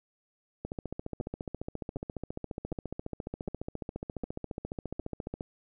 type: two click trains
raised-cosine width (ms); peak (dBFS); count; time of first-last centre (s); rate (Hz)
2; -23 / -22; 6 / 70; 1.21-4.998 / 0.65-5.409; 1.32 / 14.5
effects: none